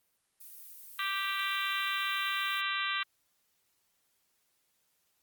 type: noise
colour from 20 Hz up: violet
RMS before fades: -49 dBFS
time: 0.4-2.61 s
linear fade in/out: 10 ms
type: harmonic tone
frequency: 392 Hz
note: G4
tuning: in tune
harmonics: 3 / 4 / 5 / 6 / 7 / 8 / 9 / 10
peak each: -36 / -37 / -38 / -39 / -39 / -40 / -41 / -41 dBFS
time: 0.99-3.03 s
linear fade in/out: 2 ms
effects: white hiss -75 dBFS RMS until 5.22 s + Opus 32 kbps